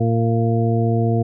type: harmonic tone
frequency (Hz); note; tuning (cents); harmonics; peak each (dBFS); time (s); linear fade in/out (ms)
115; A#2; -23; 1 / 2 / 3 / 4 / 6; -17 / -22 / -25 / -24 / -26; 0-1.23; 10
effects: none